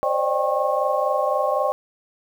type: tone cluster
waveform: sine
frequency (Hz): 523 / 584 / 608 / 790 / 1088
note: C5 / D5 / D#5 / G5 / C#6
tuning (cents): -1 / -10 / -40 / +13 / -33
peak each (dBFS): -25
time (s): 0.03-1.72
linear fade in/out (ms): 0
effects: 8-bit